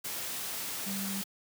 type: tone in noise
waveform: sine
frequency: 196 Hz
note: G3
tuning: in tune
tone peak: -35 dBFS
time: 0.86-1.22 s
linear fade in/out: 10 ms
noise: white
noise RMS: -37 dBFS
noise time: 0.04-1.24 s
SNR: -1 dB
effects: high-pass 100 Hz 12 dB/octave